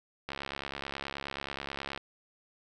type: click train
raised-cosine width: 0.3 ms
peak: -20 dBFS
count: 118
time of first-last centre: 0.29-1.976 s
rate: 69.4 Hz
effects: none